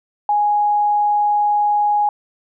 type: tone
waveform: sine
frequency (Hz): 830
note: G#5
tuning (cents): -1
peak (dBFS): -13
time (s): 0.29-2.09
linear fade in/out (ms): 2
effects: none